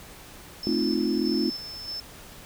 sine tone with tremolo, 5274 Hz, E8, in tune, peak -31 dBFS, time 0.63-2 s, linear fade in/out 2 ms, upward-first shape square, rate 1.6 Hz, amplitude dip 45%
sine chord, F dominant seventh, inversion first, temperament equal, 220 / 261.6 / 311.1 / 349.2 Hz, A3 / C4 / Eb4 / F4, 0 / 0 / 0 / 0 cents, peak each -28 dBFS, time 0.67-1.5 s, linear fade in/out 0 ms
effects pink hiss -46 dBFS RMS until 2.45 s

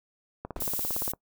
click train, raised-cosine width 1 ms, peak -21 dBFS, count 13, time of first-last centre 0.45-1.136 s, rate 17.5 Hz
brown noise with exponential decay, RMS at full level -34 dBFS, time 0.56-0.74 s, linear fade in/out 0 ms, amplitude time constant 39 ms
violet noise, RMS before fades -31 dBFS, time 0.6-1.12 s, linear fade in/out 5 ms
effects noise-tail reverb RT60 0.1 s tail -24 dB re dry

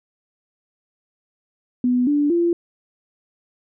sine tone with pitch steps, 248 / 291.5 / 342.7 Hz, B3 / D4 / F4, +7 / -13 / -33 cents, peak -15 dBFS, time 1.84-2.53 s, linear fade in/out 2 ms, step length 230 ms, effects none

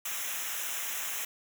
white noise with comb filter, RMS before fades -35 dBFS, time 0.05-1.25 s, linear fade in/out 5 ms, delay 0.22 ms, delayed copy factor -0.9, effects none

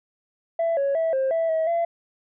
sine tone with pitch steps, 666 / 556 / 653 / 531 / 658 / 642 / 678 Hz, E5 / C#5 / E5 / C5 / E5 / E5 / E5, +18 / +5 / -17 / +25 / -3 / -46 / +49 cents, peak -18 dBFS, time 0.59-1.85 s, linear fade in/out 5 ms, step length 180 ms, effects tanh soft clip ceiling -18 dBFS

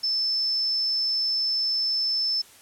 sine tone, 5274 Hz, E8, in tune, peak -22 dBFS, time 0.03-2.42 s, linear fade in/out 10 ms, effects white hiss -51 dBFS RMS until 2.61 s + low-pass 12000 Hz 12 dB/octave

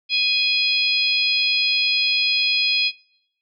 harmonic tone, 831 Hz, G#5, 1 cent sharp, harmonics 3 / 4 / 5 / 6, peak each -21 / -22 / -23 / -24 dBFS, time 0.09-2.92 s, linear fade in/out 50 ms, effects noise-tail reverb RT60 0.8 s tail -23 dB re dry

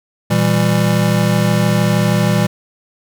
square chord, E diminished, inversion second, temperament just, 118.67 / 164.81 / 197.78 Hz, Bb2 / E3 / G3, +31 / 0 / +16 cents, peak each -17 dBFS, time 0.3-2.47 s, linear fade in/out 10 ms, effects none

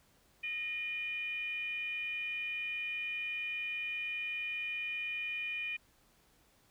sine tone with frequency modulation, 2435 Hz, D#7, 38 cents flat, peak -35 dBFS, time 0.43-5.77 s, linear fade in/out 10 ms, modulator 579 Hz, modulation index 0.47, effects pink hiss -68 dBFS RMS until 6.7 s

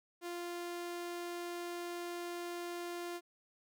sawtooth tone, 348.1 Hz, F4, 6 cents flat, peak -36 dBFS, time 0.21-3.21 s, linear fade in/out 50 ms, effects none

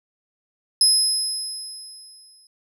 30% pulse tone with exponential decay, 5100 Hz, D#8, 42 cents sharp, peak -8 dBFS, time 0.81-2.47 s, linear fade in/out 2 ms, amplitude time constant 360 ms, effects none

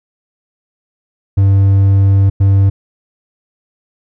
triangle tone bursts at uneven times, 98 Hz, G2, in tune, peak -4 dBFS, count 2, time 1.37-2.3 / 2.4-2.7 s, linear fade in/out 10 ms, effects none

